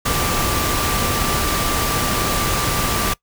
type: tone in noise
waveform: sine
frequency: 1174.7 Hz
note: D6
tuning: in tune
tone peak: -25 dBFS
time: 0.05-3.14 s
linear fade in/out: 10 ms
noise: pink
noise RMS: -20 dBFS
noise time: 0.05-3.14 s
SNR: -8 dB
effects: noise-tail reverb RT60 0.1 s tail -22 dB re dry